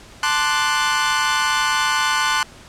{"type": "chord", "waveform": "sawtooth", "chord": "D dominant seventh", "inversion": "second", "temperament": "equal", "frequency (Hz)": [880, 1046.5, 1174.7, 1480], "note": ["A5", "C6", "D6", "F#6"], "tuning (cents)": [0, 0, 0, 0], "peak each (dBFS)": [-20, -18, -21, -17], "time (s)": [0.23, 2.43], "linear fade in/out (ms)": 2, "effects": ["pink hiss -43 dBFS RMS until 2.68 s", "low-pass 8000 Hz 12 dB/octave"]}